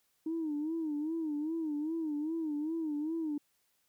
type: tone with vibrato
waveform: sine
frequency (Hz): 311.1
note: D#4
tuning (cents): 0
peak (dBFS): -31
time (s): 0.26-3.38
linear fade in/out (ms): 5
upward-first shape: sine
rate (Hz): 2.5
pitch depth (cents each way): 110
effects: tanh soft clip ceiling -28 dBFS + white hiss -75 dBFS RMS until 3.88 s